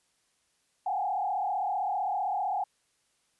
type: tone with frequency modulation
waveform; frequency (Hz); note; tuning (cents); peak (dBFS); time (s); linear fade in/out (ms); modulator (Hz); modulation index
sine; 781; G5; -7; -27; 0.86-2.64; 5; 35.5; 1.8
effects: white hiss -72 dBFS RMS until 3.39 s + resampled to 24000 Hz